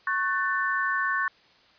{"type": "tone cluster", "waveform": "sine", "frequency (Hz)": [1101, 1505, 1773], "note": ["C#6", "F#6", "A6"], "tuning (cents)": [-12, 29, 13], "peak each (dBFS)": -28, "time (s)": [0.07, 1.28], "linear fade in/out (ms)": 2, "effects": ["white hiss -58 dBFS RMS until 1.78 s", "resampled to 11025 Hz"]}